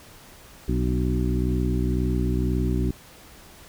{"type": "harmonic tone with a mistuned harmonic", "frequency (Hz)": 62, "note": "B1", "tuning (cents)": 7, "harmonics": [1, 2, 3, 4, 5, 6], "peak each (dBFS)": [-24, -27, -29, -30, -31, -32], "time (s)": [0.68, 2.91], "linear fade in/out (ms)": 5, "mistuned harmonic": 5, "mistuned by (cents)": -30, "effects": ["pink hiss -48 dBFS RMS until 3.68 s"]}